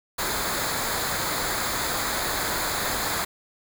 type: noise with comb filter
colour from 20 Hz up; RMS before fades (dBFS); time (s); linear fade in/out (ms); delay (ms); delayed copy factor
pink; -27; 0.18-3.25; 10; 0.35; -0.65
effects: none